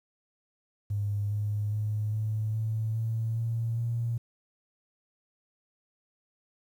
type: tone with pitch steps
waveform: triangle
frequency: 102.4 / 104.37 / 106.38 / 108.43 / 110.51 / 112.64 / 114.81 / 117.02 Hz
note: G#2 / G#2 / G#2 / A2 / A2 / A2 / A#2 / A#2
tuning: -24 / +9 / +42 / -25 / +8 / +41 / -26 / +7 cents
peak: -23 dBFS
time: 0.9-4.18 s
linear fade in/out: 10 ms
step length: 410 ms
effects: tanh soft clip ceiling -25 dBFS + 10-bit